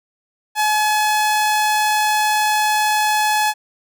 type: tone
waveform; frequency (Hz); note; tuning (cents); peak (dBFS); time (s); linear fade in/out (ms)
sawtooth; 851; G#5; +42; -11; 0.55-3.54; 50
effects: none